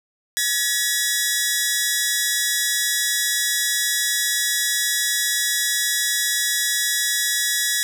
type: tone pair together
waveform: 10% pulse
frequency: 1695 / 1923 Hz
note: G#6 / B6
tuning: +35 / -47 cents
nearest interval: major second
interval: 218 cents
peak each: -13 dBFS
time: 0.37-7.83 s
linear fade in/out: 0 ms
effects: none